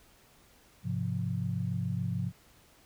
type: chord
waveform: sine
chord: F minor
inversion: first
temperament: equal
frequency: 103.83 / 130.81 / 174.61 Hz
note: Ab2 / C3 / F3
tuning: 0 / 0 / 0 cents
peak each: -34 dBFS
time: 0.83-2.32 s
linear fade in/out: 50 ms
effects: pink hiss -61 dBFS RMS until 2.85 s